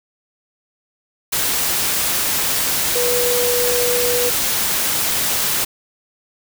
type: tone in noise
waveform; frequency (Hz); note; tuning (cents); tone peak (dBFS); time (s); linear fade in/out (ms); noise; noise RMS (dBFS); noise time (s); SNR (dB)
sine; 488.4; B4; -19; -18; 2.95-4.3; 10; white; -19; 1.32-5.65; -2
effects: none